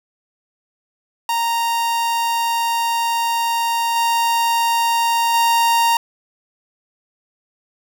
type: tone with level steps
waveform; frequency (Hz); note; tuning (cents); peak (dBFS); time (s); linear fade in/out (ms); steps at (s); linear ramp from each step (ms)
45% pulse; 929; A#5; -6; -17 / -15 / -13; 1.29-5.97; 2; 3.96 / 5.34; 2
effects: none

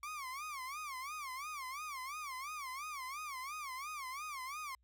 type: tone with vibrato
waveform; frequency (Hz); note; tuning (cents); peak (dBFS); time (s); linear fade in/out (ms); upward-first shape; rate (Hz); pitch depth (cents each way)
30% pulse; 1127; C#6; +28; -39; 0.03-4.75; 2; sine; 2.9; 180
effects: added 60 Hz sine -70 dBFS peak until 4.83 s

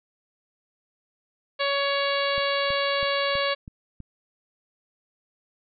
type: harmonic tone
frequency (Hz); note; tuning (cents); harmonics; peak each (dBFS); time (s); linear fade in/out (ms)
560; C#5; +18; 1 / 2 / 3 / 4 / 5 / 6 / 7 / 8; -26 / -29 / -31 / -32 / -33 / -34 / -34 / -35; 1.59-3.55; 20
type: click train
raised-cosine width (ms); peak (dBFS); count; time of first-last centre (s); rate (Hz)
5; -27; 6; 2.38-4.003; 3.08
effects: none

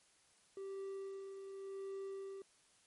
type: tone with tremolo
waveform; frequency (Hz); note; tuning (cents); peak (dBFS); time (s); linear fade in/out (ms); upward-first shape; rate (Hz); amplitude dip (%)
triangle; 389.8; G4; -10; -40; 0.57-2.42; 2; sine; 0.89; 45
effects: white hiss -70 dBFS RMS until 2.86 s + MP3 48 kbps

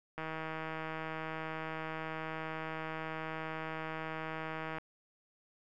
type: click train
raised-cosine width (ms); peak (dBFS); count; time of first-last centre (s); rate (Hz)
0.5; -25; 733; 0.18-4.784; 159
effects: none

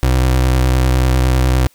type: tone with vibrato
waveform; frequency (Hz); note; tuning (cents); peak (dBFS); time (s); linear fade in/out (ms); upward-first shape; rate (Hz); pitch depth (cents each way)
30% pulse; 63.8; C2; -43; -8; 0.03-1.67; 0; sine; 9.9; 23
effects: white hiss -53 dBFS RMS until 1.74 s

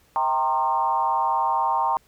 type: tone with frequency modulation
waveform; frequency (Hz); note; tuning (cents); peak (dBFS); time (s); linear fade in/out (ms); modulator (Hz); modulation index
sine; 924; A#5; -16; -19; 0.16-1.97; 0; 140; 1.2
effects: pink hiss -60 dBFS RMS until 2.07 s

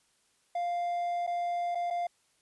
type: tone with dropouts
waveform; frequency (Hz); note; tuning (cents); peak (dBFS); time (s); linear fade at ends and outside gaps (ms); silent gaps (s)
triangle; 698.5; F5; 0; -27; 0.55-2.07; 5; 1.267-1.274 / 1.749-1.753 / 1.903-1.907
effects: white hiss -70 dBFS RMS until 2.41 s + resampled to 24000 Hz

